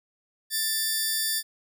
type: tone pair together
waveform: 10% pulse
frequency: 1770 / 4701 Hz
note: A6 / D8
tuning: +10 / +1 cents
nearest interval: octave + perfect fourth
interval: 1691 cents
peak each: -20 dBFS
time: 0.5-1.43 s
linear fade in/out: 50 ms
effects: none